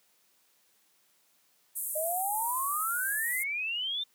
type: band-pass noise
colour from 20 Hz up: white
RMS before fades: -35 dBFS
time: 1.75-3.44 s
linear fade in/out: 20 ms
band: 8500 to 14000 Hz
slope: 48 dB/octave
type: exponential sweep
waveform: sine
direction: up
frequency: 604 to 3636 Hz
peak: -30 dBFS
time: 1.95-4.04 s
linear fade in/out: 10 ms
effects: white hiss -68 dBFS RMS until 4.14 s + high-pass 150 Hz 12 dB/octave